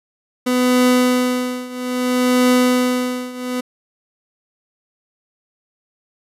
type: tone with tremolo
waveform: 30% pulse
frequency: 250.3 Hz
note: B3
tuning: 23 cents sharp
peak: -8 dBFS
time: 0.46-3.61 s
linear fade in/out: 10 ms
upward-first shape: triangle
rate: 0.61 Hz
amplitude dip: 90%
effects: resampled to 32000 Hz